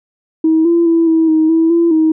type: tone with pitch steps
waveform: sine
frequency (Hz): 319.6 / 339.1 / 331.7 / 323.9 / 315.5 / 326 / 337.7 / 316.6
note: D#4 / E4 / E4 / E4 / D#4 / E4 / E4 / D#4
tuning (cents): +47 / +49 / +11 / -30 / +24 / -19 / +42 / +30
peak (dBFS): -7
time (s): 0.44-2.12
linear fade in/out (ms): 5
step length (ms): 210
effects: tanh soft clip ceiling -3 dBFS